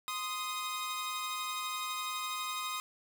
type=tone cluster; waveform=sawtooth; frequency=1040 / 1245 / 3747 Hz; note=C6 / D#6 / A#7; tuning=-11 / +1 / +8 cents; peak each=-37 / -34 / -39 dBFS; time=0.08-2.8 s; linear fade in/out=0 ms; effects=none